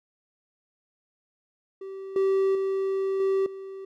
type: tone with level steps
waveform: triangle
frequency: 386.7 Hz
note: G4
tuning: 24 cents flat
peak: -33 / -18 / -22 / -19 / -34 dBFS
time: 1.81-3.85 s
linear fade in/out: 5 ms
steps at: 2.16 / 2.55 / 3.2 / 3.46 s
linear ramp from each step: 2 ms
effects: none